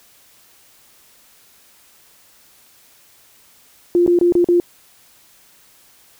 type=tone with dropouts; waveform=sine; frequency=349.2 Hz; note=F4; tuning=in tune; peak=-10 dBFS; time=3.95-4.6 s; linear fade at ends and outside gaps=1 ms; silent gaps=4.064-4.077 / 4.189-4.212 / 4.323-4.352 / 4.444-4.487 s; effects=white hiss -51 dBFS RMS until 6.19 s